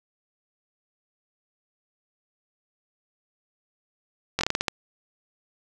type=slowing click train; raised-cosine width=0.2 ms; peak=-6 dBFS; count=8; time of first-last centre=4.39-4.682 s; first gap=20 ms; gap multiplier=1.24; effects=none